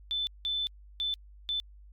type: tone bursts at uneven times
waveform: sine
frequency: 3520 Hz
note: A7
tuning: in tune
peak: -28 dBFS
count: 4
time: 0.11-0.27 / 0.45-0.67 / 1-1.14 / 1.49-1.6 s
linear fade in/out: 0 ms
effects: added 50 Hz sine -49 dBFS peak until 1.92 s + MP3 96 kbps